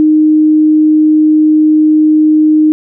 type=tone; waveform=sine; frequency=308.2 Hz; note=D#4; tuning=16 cents flat; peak=-4 dBFS; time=0-2.72 s; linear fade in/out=0 ms; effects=none